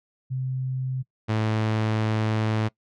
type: tone pair in turn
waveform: sine / sawtooth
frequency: 130 / 109.32 Hz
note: C3 / A2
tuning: -11 / -11 cents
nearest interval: minor third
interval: 300 cents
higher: first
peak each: -25 / -18 dBFS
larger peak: second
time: 0.3-1.03 / 1.28-2.69 s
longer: second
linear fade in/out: 20 ms
effects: noise-tail reverb RT60 0.1 s tail -22 dB re dry + low-pass 4000 Hz 12 dB/octave